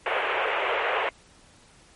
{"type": "band-pass noise", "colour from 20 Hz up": "pink", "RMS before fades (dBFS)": -26, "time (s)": [0.06, 1.09], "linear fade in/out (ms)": 2, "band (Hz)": [420, 2900], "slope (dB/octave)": 48, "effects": ["pink hiss -55 dBFS RMS until 1.95 s", "MP3 48 kbps"]}